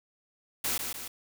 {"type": "noise with echo", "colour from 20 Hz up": "white", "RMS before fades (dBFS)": -30, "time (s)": [0.64, 0.78], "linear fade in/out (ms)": 5, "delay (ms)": 150, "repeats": 2, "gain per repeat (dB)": -5, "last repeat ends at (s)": 1.08, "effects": []}